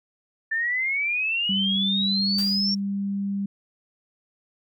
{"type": "exponential sweep", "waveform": "sine", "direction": "up", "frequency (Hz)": [1766, 5550], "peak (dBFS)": -22, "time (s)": [0.51, 2.75], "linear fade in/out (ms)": 10}
{"type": "tone with pitch glide", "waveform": "sine", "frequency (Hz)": [195.3, 198.83], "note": ["G3", "G3"], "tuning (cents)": [-6, 25], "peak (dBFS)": -24, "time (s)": [1.49, 3.46], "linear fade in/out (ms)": 5, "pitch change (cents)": 31, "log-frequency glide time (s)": [1.76, 2.47]}
{"type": "noise with exponential decay", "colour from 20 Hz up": "white", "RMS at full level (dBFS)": -35, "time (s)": [2.38, 2.8], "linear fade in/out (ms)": 5, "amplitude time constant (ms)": 91}
{"effects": []}